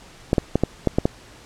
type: clicks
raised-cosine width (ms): 2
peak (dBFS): -3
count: 7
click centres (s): 0.331 / 0.382 / 0.556 / 0.636 / 0.873 / 0.985 / 1.055
effects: pink hiss -46 dBFS RMS until 1.45 s + low-pass 8000 Hz 12 dB/octave